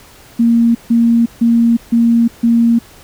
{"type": "tone bursts", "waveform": "sine", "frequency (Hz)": 232.8, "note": "A#3", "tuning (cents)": -2, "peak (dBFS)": -7, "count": 5, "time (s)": [0.39, 2.79], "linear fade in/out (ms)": 10, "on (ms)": 360, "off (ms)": 150, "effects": ["pink hiss -41 dBFS RMS until 3.03 s"]}